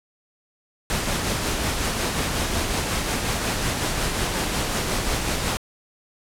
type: noise with tremolo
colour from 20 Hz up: pink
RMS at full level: -23 dBFS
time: 0.9-5.57 s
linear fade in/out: 0 ms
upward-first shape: sine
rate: 5.5 Hz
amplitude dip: 30%
effects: low-pass 11000 Hz 12 dB/octave